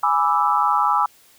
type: chord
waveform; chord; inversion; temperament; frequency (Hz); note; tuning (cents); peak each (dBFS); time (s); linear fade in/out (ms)
sine; E dominant seventh; first; equal; 830.6 / 987.8 / 1174.7 / 1318.5; G#5 / B5 / D6 / E6; 0 / 0 / 0 / 0; -21; 0.03-1.06; 5
effects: white hiss -53 dBFS RMS until 1.38 s